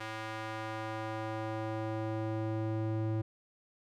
square tone with band-pass filter sweep, 110 Hz, A2, in tune, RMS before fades -36 dBFS, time 0-3.22 s, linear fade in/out 10 ms, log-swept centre 1700 to 240 Hz, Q 0.75, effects none

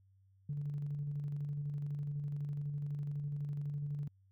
sine tone with tremolo, 144.9 Hz, D3, 23 cents flat, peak -34 dBFS, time 0.49-4.08 s, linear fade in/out 5 ms, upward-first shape square, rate 12 Hz, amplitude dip 30%, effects tanh soft clip ceiling -30 dBFS + added 96 Hz sine -64 dBFS peak until 4.31 s

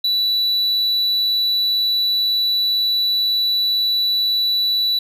triangle tone, 3951 Hz, B7, in tune, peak -14 dBFS, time 0.04-4.99 s, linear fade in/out 5 ms, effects none

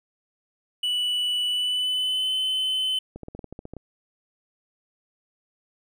triangle tone with pitch glide, 2959 to 3046 Hz, F#7 to F#7, -1 to +50 cents, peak -21 dBFS, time 0.83-2.99 s, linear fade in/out 5 ms, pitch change +51 cents, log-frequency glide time 1.48-2.33 s
clicks, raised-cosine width 2 ms, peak -24 dBFS, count 11, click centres 3.16 / 3.233 / 3.284 / 3.35 / 3.392 / 3.443 / 3.526 / 3.591 / 3.654 / 3.736 / 3.767 s
effects none

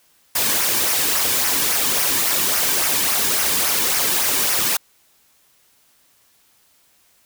white noise with flanger, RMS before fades -19 dBFS, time 0.35-4.77 s, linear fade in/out 5 ms, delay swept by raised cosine 0.25 to 1.55 ms, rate 3.6 Hz, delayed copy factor -0.5, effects white hiss -58 dBFS RMS until 7.25 s

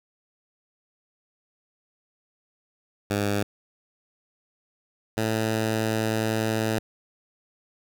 10% pulse tone pair in turn, 102.2 / 110.49 Hz, G#2 / A2, -27 / +8 cents, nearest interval minor second, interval 135 cents, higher second, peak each -15 dBFS, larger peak neither, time 3.1-3.43 / 5.17-6.79 s, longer second, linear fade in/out 5 ms, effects none

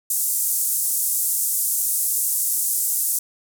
white band-pass noise, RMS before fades -22 dBFS, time 0.1-3.19 s, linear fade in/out 5 ms, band 7600 to 14000 Hz, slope 24 dB/octave, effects none

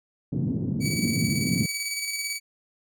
white band-pass noise, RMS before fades -26 dBFS, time 0.32-1.66 s, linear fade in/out 2 ms, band 110 to 240 Hz, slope 24 dB/octave
15% pulse tone with tremolo, 2276 Hz, C#7, 45 cents sharp, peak -20 dBFS, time 0.8-2.4 s, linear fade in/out 50 ms, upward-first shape square, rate 18 Hz, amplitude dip 35%
effects none

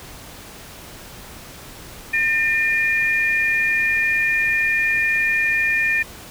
sine tone pair together, 1808 / 2416 Hz, A6 / D7, +47 / +48 cents, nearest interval perfect fourth, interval 501 cents, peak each -19 dBFS, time 2.13-6.03 s, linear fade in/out 10 ms, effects pink hiss -39 dBFS RMS until 6.3 s

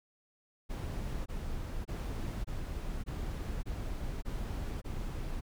brown noise bursts, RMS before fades -37 dBFS, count 8, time 0.69-5.411 s, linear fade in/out 20 ms, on 570 ms, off 23 ms, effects none

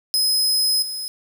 sawtooth tone with level steps, 5080 Hz, D#8, 35 cents sharp, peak -14 / -24 dBFS, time 0.14-1.08 s, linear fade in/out 0 ms, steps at 0.82 s, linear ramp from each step 5 ms, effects 8-bit

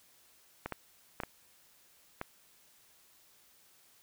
clicks, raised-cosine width 0.5 ms, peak -21 dBFS, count 5, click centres 0.66 / 0.723 / 1.202 / 1.235 / 2.214 s, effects white hiss -64 dBFS RMS until 4.02 s

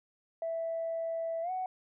sine tone with pitch glide, 659.3 to 744.3 Hz, E5 to F#5, 0 to +10 cents, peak -31 dBFS, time 0.42-1.66 s, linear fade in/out 2 ms, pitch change +210 cents, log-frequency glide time 1.42-1.51 s, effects tanh soft clip ceiling -27 dBFS

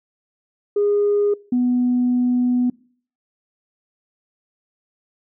sine tone pair in turn, 410.3 / 247.2 Hz, G#4 / B3, -21 / +2 cents, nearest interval major sixth, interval 877 cents, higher first, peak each -14 dBFS, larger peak neither, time 0.76-1.34 / 1.52-2.7 s, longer second, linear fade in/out 5 ms, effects noise-tail reverb RT60 0.5 s tail -24 dB re dry + tanh soft clip ceiling -11 dBFS

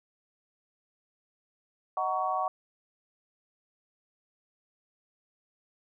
sine chord, D# minor seventh, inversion none, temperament just, 622.3 / 746.7 / 933.4 / 1120.1 Hz, D#5 / F#5 / A#5 / C#6, 0 / +16 / +2 / +18 cents, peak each -36 / -30 / -36 / -31 dBFS, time 1.97-2.48 s, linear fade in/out 2 ms, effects none

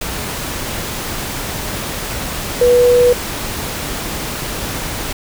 sine tone in noise, 488.7 Hz, B4, 18 cents flat, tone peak -7 dBFS, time 2.61-3.13 s, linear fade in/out 5 ms, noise pink, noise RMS -23 dBFS, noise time 0.01-5.13 s, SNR +13 dB, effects none

